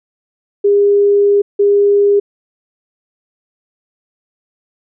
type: tone bursts at uneven times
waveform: sine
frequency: 405.4 Hz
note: G#4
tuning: 42 cents flat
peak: -7 dBFS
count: 2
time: 0.64-1.42 / 1.59-2.2 s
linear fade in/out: 10 ms
effects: none